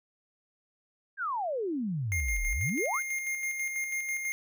sine exponential two-way sweep, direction down then up, 1661.2 to 34.02 to 1661.2 Hz, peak -29 dBFS, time 1.17-3.01 s, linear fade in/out 50 ms, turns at 2.47 s
square tone with tremolo, 2124 Hz, C7, 25 cents sharp, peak -30 dBFS, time 2.12-4.32 s, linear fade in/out 0 ms, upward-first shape square, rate 6.1 Hz, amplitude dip 40%
effects none

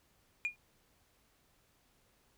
sine tone with exponential decay, 2428 Hz, D#7, 43 cents flat, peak -26 dBFS, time 0.45-0.56 s, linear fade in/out 0 ms, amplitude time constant 23 ms, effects tanh soft clip ceiling -28 dBFS + pink hiss -71 dBFS RMS until 2.37 s

